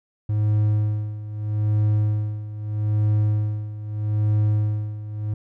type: tone with tremolo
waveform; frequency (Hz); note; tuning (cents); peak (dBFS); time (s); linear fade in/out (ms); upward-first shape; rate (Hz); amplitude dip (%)
triangle; 105.9; G#2; +34; -14; 0.29-5.34; 5; sine; 0.79; 80
effects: none